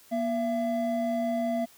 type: tone pair together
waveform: triangle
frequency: 239.2 / 672.3 Hz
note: A#3 / E5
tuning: +45 / +34 cents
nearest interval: octave + tritone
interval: 1789 cents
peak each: -27 / -26 dBFS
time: 0.11-1.66 s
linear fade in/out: 20 ms
effects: white hiss -56 dBFS RMS until 1.77 s